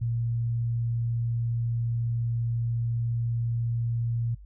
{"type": "tone", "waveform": "sine", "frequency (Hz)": 116.8, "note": "A#2", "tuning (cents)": 4, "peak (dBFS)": -25, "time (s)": [0.01, 4.35], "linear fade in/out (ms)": 10, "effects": ["noise-tail reverb RT60 0.1 s tail -23 dB re dry", "added 50 Hz sine -44 dBFS peak until 4.45 s"]}